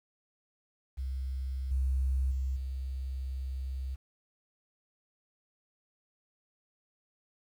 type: tone with level steps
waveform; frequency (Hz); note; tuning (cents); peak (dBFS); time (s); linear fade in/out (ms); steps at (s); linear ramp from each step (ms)
sine; 65.8; C2; +10; -32 / -26 / -29 / -33; 0.97-3.96; 20; 1.71 / 2.31 / 2.56; 5
effects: 10-bit

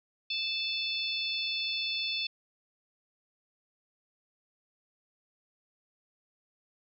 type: harmonic tone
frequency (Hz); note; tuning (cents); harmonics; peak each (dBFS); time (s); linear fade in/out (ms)
877; A5; -6; 3 / 4 / 5 / 6; -35 / -34 / -36 / -41; 0.3-2.27; 5
effects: none

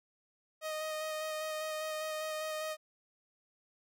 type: tone with vibrato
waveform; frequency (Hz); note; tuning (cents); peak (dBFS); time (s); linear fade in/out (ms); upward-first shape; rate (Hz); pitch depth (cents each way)
sawtooth; 622.3; D#5; 0; -32; 0.61-2.77; 50; square; 5; 11
effects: none

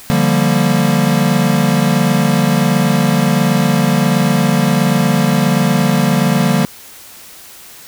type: chord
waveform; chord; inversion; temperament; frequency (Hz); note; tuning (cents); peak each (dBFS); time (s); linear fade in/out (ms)
square; G minor seventh; second; equal; 146.83 / 174.61 / 196 / 233.1; D3 / F3 / G3 / Bb3; 0 / 0 / 0 / 0; -17; 0.1-6.65; 0
effects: white hiss -37 dBFS RMS until 7.87 s

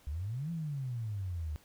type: exponential two-way sweep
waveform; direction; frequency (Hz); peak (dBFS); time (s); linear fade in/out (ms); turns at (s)
sine; up then down; 67.1 to 171.5 to 73.3; -34; 0.07-1.56; 0; 0.51
effects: pink hiss -63 dBFS RMS until 1.64 s

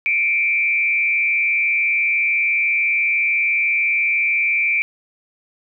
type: tone with frequency modulation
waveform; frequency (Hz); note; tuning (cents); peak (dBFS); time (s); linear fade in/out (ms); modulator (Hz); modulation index
sine; 2343; D7; -5; -15; 0.06-4.82; 0; 146; 0.64
effects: none

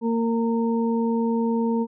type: harmonic tone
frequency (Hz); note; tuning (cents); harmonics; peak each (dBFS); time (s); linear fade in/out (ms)
229.9; A#3; -24; 1 / 2 / 4; -21 / -26 / -31; 0.01-1.87; 50
effects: none

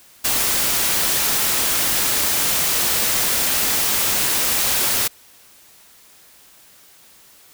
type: noise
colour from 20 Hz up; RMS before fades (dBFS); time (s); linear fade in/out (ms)
white; -19; 0.24-5.08; 10
effects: white hiss -49 dBFS RMS until 7.53 s

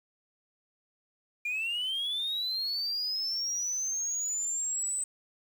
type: linear sweep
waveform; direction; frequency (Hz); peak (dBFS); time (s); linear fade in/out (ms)
sine; up; 2386 to 8120; -28; 1.45-5.04; 5
effects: tanh soft clip ceiling -26 dBFS + 9-bit

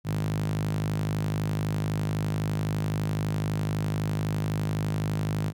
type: tone with high-pass filter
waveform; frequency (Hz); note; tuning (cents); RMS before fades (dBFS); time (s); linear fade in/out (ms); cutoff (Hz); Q
sawtooth; 51.91; G#1; 0; -28; 0.04-5.53; 50; 130; 9.6
effects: none

